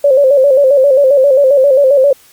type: tone with vibrato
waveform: sine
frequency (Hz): 546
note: C#5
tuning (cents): -26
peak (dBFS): -4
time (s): 0.04-2.13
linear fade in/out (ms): 5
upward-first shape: square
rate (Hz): 7.5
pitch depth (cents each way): 75
effects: white hiss -44 dBFS RMS until 2.32 s + MP3 96 kbps